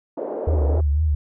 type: band-pass noise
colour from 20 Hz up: white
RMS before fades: -28 dBFS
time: 0.17-0.81 s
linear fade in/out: 5 ms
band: 320 to 580 Hz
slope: 24 dB/octave
type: tone with vibrato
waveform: sine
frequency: 75.1 Hz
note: D2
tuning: 39 cents sharp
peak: -16 dBFS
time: 0.47-1.15 s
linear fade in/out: 5 ms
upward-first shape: triangle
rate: 4 Hz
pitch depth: 110 cents each way
effects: none